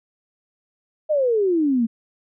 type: exponential sweep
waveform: sine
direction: down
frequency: 632 to 220 Hz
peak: -16 dBFS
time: 1.09-1.87 s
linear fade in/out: 20 ms
effects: none